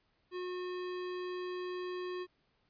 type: tone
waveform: square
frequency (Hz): 362.2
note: F#4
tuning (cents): -37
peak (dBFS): -38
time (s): 0.31-2.27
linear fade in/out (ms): 50
effects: pink hiss -75 dBFS RMS until 2.69 s + resampled to 11025 Hz